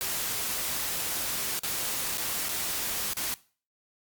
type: noise with dropouts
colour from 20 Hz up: white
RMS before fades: -31 dBFS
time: 0.01-3.34 s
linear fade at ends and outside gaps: 0 ms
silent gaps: 1.591-1.634 / 2.173-2.181 / 2.486-2.491 / 3.133-3.169 s
effects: noise-tail reverb RT60 0.4 s tail -20 dB re dry + Opus 48 kbps